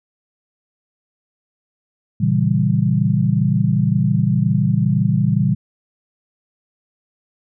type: chord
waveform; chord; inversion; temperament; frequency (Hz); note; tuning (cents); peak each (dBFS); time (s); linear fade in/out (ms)
sine; A# diminished seventh; none; equal with one note detuned; 116.54 / 138.59 / 164.15 / 196; A#2 / C#3 / E3 / G3; 0 / 0 / -7 / 0; -19; 2.2-5.55; 10
effects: none